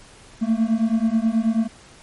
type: beating tone pair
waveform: triangle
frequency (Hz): 220 / 229.3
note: A3 / A#3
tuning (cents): 0 / -28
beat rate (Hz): 9.3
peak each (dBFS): -18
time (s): 0.41-1.68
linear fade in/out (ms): 20
effects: pink hiss -47 dBFS RMS until 2.02 s + MP3 48 kbps